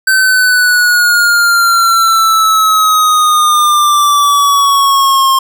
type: exponential sweep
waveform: square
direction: down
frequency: 1543 to 1066 Hz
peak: -7 dBFS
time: 0.07-5.39 s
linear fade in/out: 5 ms
effects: none